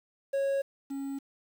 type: tone pair in turn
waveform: triangle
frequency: 550 / 275 Hz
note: C#5 / C#4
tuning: -14 / -14 cents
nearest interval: octave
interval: 1200 cents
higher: first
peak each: -24 / -31 dBFS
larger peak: first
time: 0.33-0.62 / 0.9-1.19 s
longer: neither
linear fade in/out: 10 ms
effects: 9-bit